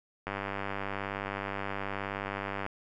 click train, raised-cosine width 0.5 ms, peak -19 dBFS, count 238, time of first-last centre 0.27-2.664 s, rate 99 Hz, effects none

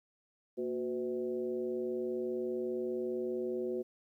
sine tone with frequency modulation, 368.7 Hz, F#4, 6 cents flat, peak -32 dBFS, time 0.57-3.83 s, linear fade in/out 20 ms, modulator 135 Hz, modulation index 0.95, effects high-pass 200 Hz 12 dB/octave + 12-bit

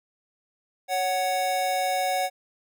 square tone pair together, 556 / 742.2 Hz, C#5 / F#5, +5 / +5 cents, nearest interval perfect fourth, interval 500 cents, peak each -30 / -25 dBFS, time 0.88-2.3 s, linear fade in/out 50 ms, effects none

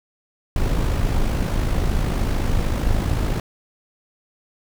brown noise with amplitude modulation, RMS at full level -18 dBFS, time 0.56-3.4 s, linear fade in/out 2 ms, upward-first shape sine, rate 53.3 Hz, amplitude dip 45%, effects none

